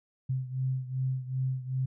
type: beating tone pair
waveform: sine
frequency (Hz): 129.7 / 132.3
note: C3 / C3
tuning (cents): -15 / +20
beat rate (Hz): 2.6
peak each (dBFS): -30 / -34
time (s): 0.29-1.86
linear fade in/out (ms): 10
effects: none